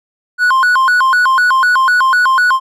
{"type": "tone with vibrato", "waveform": "triangle", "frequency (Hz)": 1244.5, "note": "D#6", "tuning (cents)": 0, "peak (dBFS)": -6, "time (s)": [0.38, 2.6], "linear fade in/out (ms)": 50, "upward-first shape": "square", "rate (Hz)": 4, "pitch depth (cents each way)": 290, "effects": []}